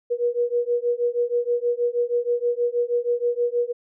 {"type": "beating tone pair", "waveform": "sine", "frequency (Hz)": [477.8, 484.1], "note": ["A#4", "B4"], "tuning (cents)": [43, -35], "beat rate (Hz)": 6.3, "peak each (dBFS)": -23, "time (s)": [0.1, 3.73], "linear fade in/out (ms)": 20, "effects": []}